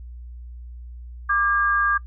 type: tone pair together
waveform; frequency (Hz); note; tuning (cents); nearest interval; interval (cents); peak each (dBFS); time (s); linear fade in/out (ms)
sine; 1182 / 1620.8; D6 / G#6; +11 / -43; perfect fourth; 546; -20; 1.29-1.98; 10
effects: noise-tail reverb RT60 0.1 s tail -21 dB re dry + added 60 Hz sine -35 dBFS peak until 2.06 s